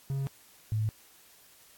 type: tone pair in turn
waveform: triangle / sine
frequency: 136.7 / 108.5 Hz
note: C#3 / A2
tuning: -24 / -24 cents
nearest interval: major third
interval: 400 cents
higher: first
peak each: -27 / -26 dBFS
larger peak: second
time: 0.1-0.27 / 0.72-0.89 s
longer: neither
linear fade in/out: 0 ms
effects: white hiss -58 dBFS RMS until 1.77 s + AAC 64 kbps